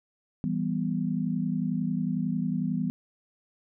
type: chord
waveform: sine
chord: E minor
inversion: none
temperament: equal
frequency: 164.81 / 196 / 246.9 Hz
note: E3 / G3 / B3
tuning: 0 / 0 / 0 cents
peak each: -30 dBFS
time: 0.44-2.9 s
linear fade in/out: 0 ms
effects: none